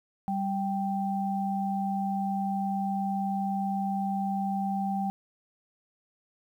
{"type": "tone pair together", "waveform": "sine", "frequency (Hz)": [195.56, 784], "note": ["G3", "G5"], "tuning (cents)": [-4, 0], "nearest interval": "2 octaves", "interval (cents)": 2404, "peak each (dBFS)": [-29, -30], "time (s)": [0.28, 5.1], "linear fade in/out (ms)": 0, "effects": ["10-bit"]}